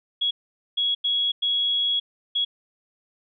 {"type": "tone bursts at uneven times", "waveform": "sine", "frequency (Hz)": 3335, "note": "G#7", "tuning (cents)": 7, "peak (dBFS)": -20, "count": 5, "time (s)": [[0.21, 0.31], [0.77, 0.95], [1.04, 1.32], [1.42, 2], [2.35, 2.45]], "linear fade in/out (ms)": 10, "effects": []}